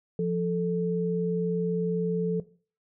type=tone pair together; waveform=sine; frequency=174.2 / 439 Hz; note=F3 / A4; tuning=-4 / -4 cents; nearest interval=octave + major third; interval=1600 cents; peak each=-27 dBFS; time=0.19-2.4 s; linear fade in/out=2 ms; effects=noise-tail reverb RT60 0.4 s tail -17 dB re dry